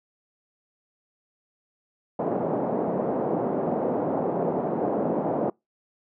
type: band-pass noise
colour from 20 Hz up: white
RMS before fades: -26 dBFS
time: 2.19-5.5 s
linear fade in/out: 5 ms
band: 160 to 690 Hz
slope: 24 dB/octave
effects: noise-tail reverb RT60 0.2 s tail -26 dB re dry